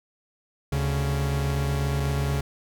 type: tone pair together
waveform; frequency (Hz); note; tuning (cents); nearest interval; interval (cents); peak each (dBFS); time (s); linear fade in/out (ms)
45% pulse; 73.42 / 138.6; D2 / C#3; 0 / 0; major seventh; 1100; -27 / -25; 0.72-2.41; 5
effects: none